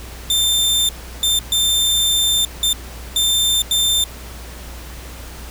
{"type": "tone bursts at uneven times", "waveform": "sawtooth", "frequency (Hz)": 3581, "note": "A7", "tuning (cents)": 30, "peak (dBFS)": -11, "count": 6, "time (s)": [[0.3, 0.89], [1.23, 1.39], [1.52, 2.45], [2.63, 2.73], [3.16, 3.62], [3.71, 4.04]], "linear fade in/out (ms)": 2, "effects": ["added 60 Hz sine -33 dBFS peak until 5.5 s", "pink hiss -37 dBFS RMS until 5.5 s"]}